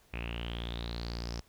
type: tone with low-pass filter sweep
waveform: sawtooth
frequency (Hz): 58.2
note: A#1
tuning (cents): -2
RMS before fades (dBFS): -38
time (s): 0.13-1.41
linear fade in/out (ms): 10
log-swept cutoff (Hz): 2500 to 5500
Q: 8.5
effects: pink hiss -65 dBFS RMS until 1.48 s